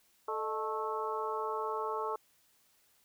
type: harmonic tone with a mistuned harmonic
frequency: 218.8 Hz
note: A3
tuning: 9 cents flat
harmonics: 2 / 3 / 4 / 5 / 6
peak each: -37 / -44 / -39 / -38 / -41 dBFS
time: 0.28-2.16 s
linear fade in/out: 5 ms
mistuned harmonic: 3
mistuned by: -100 cents
effects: white hiss -69 dBFS RMS until 3.04 s